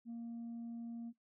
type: tone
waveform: sine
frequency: 233.1 Hz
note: A#3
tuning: in tune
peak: -40 dBFS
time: 0.05-1.13 s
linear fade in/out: 50 ms
effects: noise-tail reverb RT60 0.1 s tail -17 dB re dry + tanh soft clip ceiling -41 dBFS